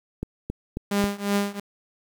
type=click train; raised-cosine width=3 ms; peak=-15 dBFS; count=4; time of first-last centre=0.23-1.041 s; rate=3.7 Hz
type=tone with tremolo; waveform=sawtooth; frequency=201.9 Hz; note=G#3; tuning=49 cents flat; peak=-15 dBFS; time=0.91-1.6 s; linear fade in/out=5 ms; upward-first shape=triangle; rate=2.8 Hz; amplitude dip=95%
effects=8-bit